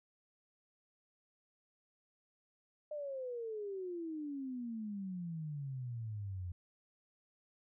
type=exponential sweep; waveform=sine; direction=down; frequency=609 to 86.7 Hz; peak=-39 dBFS; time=2.91-6.52 s; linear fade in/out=5 ms; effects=none